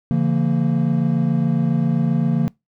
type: tone cluster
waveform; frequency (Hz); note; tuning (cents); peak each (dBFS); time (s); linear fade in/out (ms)
triangle; 142.5 / 169.9 / 229.3; C#3 / F3 / A#3; +48 / -47 / -28; -18; 0.11-2.48; 0
effects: noise-tail reverb RT60 0.2 s tail -25 dB re dry